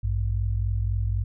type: tone pair together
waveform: sine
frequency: 56.12 / 100 Hz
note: A1 / G2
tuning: +35 / +35 cents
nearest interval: minor seventh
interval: 1000 cents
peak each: -25 dBFS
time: 0.03-1.24 s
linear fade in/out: 10 ms
effects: none